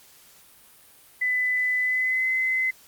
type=tone with pitch glide; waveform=sine; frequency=2002 to 2044 Hz; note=B6 to C7; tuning=+23 to -41 cents; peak=-21 dBFS; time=1.21-2.71 s; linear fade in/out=10 ms; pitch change=+36 cents; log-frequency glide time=1.82-2.29 s; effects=white hiss -53 dBFS RMS until 2.87 s + Opus 48 kbps